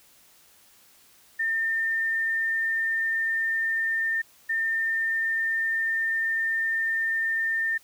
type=tone pair in turn; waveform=sine; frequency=1807 / 1807 Hz; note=A6 / A6; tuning=+46 / +46 cents; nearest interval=unison; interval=0 cents; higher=neither; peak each=-23 / -23 dBFS; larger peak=neither; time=1.39-4.22 / 4.49-7.78 s; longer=second; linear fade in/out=10 ms; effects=white hiss -57 dBFS RMS until 7.83 s